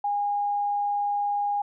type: tone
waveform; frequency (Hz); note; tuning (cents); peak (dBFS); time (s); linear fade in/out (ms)
sine; 817; G#5; -29; -23; 0.04-1.62; 5
effects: none